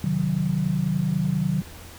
sine chord, C diminished, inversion none, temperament equal with one note detuned, 130.81 / 154.76 / 185 Hz, C3 / Eb3 / Gb3, 0 / -9 / 0 cents, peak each -29 / -24 / -24 dBFS, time 0.04-1.62 s, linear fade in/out 2 ms, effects added 84 Hz sine -44 dBFS peak until 1.98 s + pink hiss -44 dBFS RMS until 1.98 s

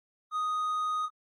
triangle tone, 1245 Hz, D#6, 1 cent sharp, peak -26 dBFS, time 0.31-1.09 s, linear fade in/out 50 ms, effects AAC 32 kbps

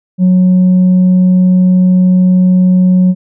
sine tone with tanh clipping, 183.3 Hz, F#3, 16 cents flat, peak -5 dBFS, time 0.18-3.15 s, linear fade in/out 50 ms, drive 1 dB, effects none

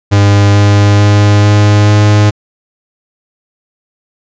45% pulse tone with pitch steps, 101.5 / 102.27 / 103.04 / 103.81 / 104.59 Hz, G#2 / G#2 / G#2 / G#2 / G#2, -39 / -26 / -13 / 0 / +13 cents, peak -4 dBFS, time 0.11-2.31 s, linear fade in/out 20 ms, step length 440 ms, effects resampled to 16000 Hz

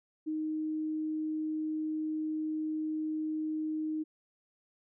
sine tone, 311.1 Hz, D#4, in tune, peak -31 dBFS, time 0.26-4.04 s, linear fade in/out 20 ms, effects none

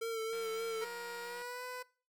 square tone with vibrato, 450.6 Hz, A4, 41 cents sharp, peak -36 dBFS, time 0.01-0.85 s, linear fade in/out 10 ms, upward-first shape sine, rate 3.5 Hz, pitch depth 30 cents each way
click train, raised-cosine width 0.3 ms, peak -38 dBFS, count 197, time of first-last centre 0.33-1.419 s, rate 180 Hz
15% pulse tone with pitch glide, 472.6 to 500.7 Hz, A#4 to B4, +24 to +24 cents, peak -35 dBFS, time 0.81-1.83 s, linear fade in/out 10 ms, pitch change +100 cents, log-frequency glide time 1.22-1.64 s
effects noise-tail reverb RT60 0.4 s tail -22 dB re dry

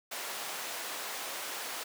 pink high-pass noise, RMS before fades -39 dBFS, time 0.11-1.84 s, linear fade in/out 10 ms, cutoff 630 Hz, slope 12 dB/octave, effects none

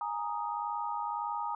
sine chord, Ab suspended second, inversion none, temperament equal, 830.6 / 932.3 / 1244.5 Hz, Ab5 / Bb5 / Eb6, 0 / 0 / 0 cents, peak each -37 / -35 / -38 dBFS, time 0.01-1.55 s, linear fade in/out 2 ms, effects none

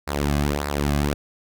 sawtooth tone with flanger, 72.3 Hz, D2, 27 cents flat, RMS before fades -23 dBFS, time 0.07-1.14 s, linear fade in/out 10 ms, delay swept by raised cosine 0.31 to 2.21 ms, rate 1.7 Hz, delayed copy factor -0.7, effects none

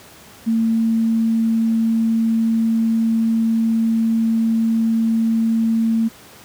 sine tone, 225.9 Hz, A3, 46 cents sharp, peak -14 dBFS, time 0.46-6.09 s, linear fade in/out 20 ms, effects pink hiss -43 dBFS RMS until 6.44 s + high-pass 100 Hz 12 dB/octave

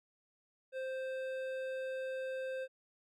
sine tone with hard clipping, 523.3 Hz, C5, in tune, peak -39 dBFS, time 0.72-2.68 s, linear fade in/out 50 ms, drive 11 dB, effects none

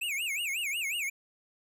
square tone with vibrato, 2490 Hz, D#7, 1 cent sharp, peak -31 dBFS, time 0.01-1.1 s, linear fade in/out 10 ms, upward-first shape sine, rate 5.5 Hz, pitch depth 260 cents each way, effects none

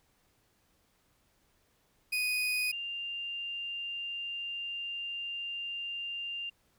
35% pulse / sine tone pair in turn, 2489 / 2793 Hz, D#7 / F7, 0 / -1 cents, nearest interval major second, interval 199 cents, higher second, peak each -27 / -35 dBFS, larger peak first, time 2.12-2.72 / 2.72-6.5 s, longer second, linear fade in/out 10 ms, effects pink hiss -71 dBFS RMS until 6.78 s

